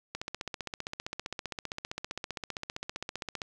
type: click train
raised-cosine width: 0.2 ms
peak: -18 dBFS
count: 51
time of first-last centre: 0.15-3.418 s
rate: 15.3 Hz
effects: none